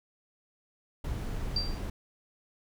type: noise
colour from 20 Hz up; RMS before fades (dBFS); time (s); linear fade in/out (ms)
brown; -34; 1.04-1.9; 5
type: tone with exponential decay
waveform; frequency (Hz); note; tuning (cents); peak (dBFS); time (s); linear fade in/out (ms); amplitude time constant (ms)
sine; 4699; D8; 0; -25; 1.56-1.83; 5; 57
effects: none